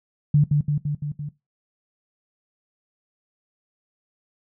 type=tone with echo; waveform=sine; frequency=146.83 Hz; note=D3; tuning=in tune; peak=-12 dBFS; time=0.34-0.44 s; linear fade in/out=5 ms; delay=170 ms; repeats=5; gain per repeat=-3 dB; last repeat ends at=1.29 s; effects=noise-tail reverb RT60 0.2 s tail -18 dB re dry